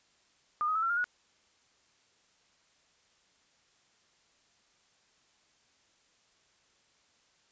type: tone with pitch steps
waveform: sine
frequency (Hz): 1213 / 1258.7 / 1306.1 / 1355.3 / 1406.3 / 1459.3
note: D#6 / D#6 / E6 / E6 / F6 / F#6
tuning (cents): -44 / +20 / -16 / +48 / +12 / -24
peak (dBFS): -27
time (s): 0.61-1.042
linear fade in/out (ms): 0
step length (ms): 72
effects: white hiss -68 dBFS RMS until 7.51 s + resampled to 16000 Hz